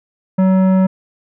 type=tone with tanh clipping; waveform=sine; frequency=188.4 Hz; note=F#3; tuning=32 cents sharp; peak=-11 dBFS; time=0.38-0.87 s; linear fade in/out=10 ms; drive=13 dB; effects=none